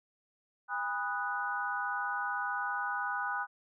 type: chord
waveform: sine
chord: G# minor seventh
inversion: none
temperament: equal with one note detuned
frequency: 810.7 / 987.8 / 1244.5 / 1480 Hz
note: G#5 / B5 / D#6 / F#6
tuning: -42 / 0 / 0 / 0 cents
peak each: -38 / -39 / -38 / -35 dBFS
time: 0.68-3.47 s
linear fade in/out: 50 ms
effects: none

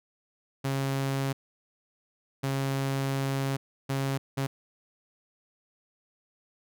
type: tone bursts at uneven times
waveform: sawtooth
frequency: 136.2 Hz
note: C#3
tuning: 30 cents flat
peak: -23 dBFS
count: 4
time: 0.64-1.33 / 2.43-3.57 / 3.89-4.18 / 4.37-4.47 s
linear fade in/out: 10 ms
effects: none

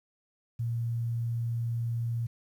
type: tone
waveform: sine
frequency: 116.9 Hz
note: A#2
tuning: 5 cents sharp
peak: -28 dBFS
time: 0.59-2.27 s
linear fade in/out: 10 ms
effects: 10-bit

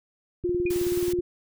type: tone with tremolo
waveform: sine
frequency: 354 Hz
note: F4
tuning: 23 cents sharp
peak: -21 dBFS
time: 0.44-1.21 s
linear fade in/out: 10 ms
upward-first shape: triangle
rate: 19 Hz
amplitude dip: 35%
type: click train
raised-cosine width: 5 ms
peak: -25 dBFS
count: 15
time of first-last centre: 0.44-1.189 s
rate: 18.7 Hz
type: tone with exponential decay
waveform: sine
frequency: 2447 Hz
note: D#7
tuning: 29 cents flat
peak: -28 dBFS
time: 0.66-0.76 s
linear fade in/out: 5 ms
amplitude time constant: 20 ms
type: noise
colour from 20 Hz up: white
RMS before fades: -38 dBFS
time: 0.7-1.13 s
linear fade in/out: 5 ms
effects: none

